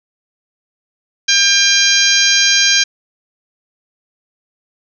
harmonic tone, 800 Hz, G5, 35 cents sharp, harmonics 2 / 3 / 4 / 5 / 6 / 7 / 8, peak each -17 / -17 / -17 / -17 / -17 / -17 / -17 dBFS, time 1.28-2.84 s, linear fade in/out 10 ms, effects none

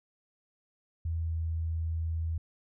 sine tone with pitch glide, 82.3 to 81.54 Hz, E2 to E2, -2 to -18 cents, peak -29 dBFS, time 1.05-2.38 s, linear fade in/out 5 ms, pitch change -16 cents, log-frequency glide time 1.18-1.34 s, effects none

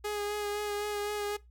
sawtooth tone with vibrato, 414.4 Hz, G#4, 4 cents flat, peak -28 dBFS, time 0.04-1.37 s, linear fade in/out 10 ms, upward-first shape sine, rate 3.9 Hz, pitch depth 19 cents each way, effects noise-tail reverb RT60 0.2 s tail -20 dB re dry + added 60 Hz sine -54 dBFS peak until 1.5 s

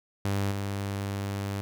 sawtooth tone with level steps, 99.5 Hz, G2, 26 cents sharp, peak -22 / -26 dBFS, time 0.25-1.61 s, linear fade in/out 0 ms, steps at 0.51 s, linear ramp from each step 10 ms, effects none

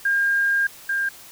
sine tone pair in turn, 1610 / 1600.7 Hz, G6 / G6, +46 / +36 cents, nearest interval unison, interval 10 cents, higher first, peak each -17 / -20 dBFS, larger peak first, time 0.05-0.67 / 0.89-1.09 s, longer first, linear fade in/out 5 ms, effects white hiss -44 dBFS RMS until 1.31 s

